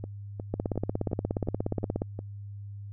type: two click trains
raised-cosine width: 2 ms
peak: -23 / -15 dBFS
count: 7 / 26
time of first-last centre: 0.04-2.191 / 0.54-2.019 s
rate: 2.79 / 16.9 Hz
effects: added 101 Hz sine -38 dBFS peak until 2.92 s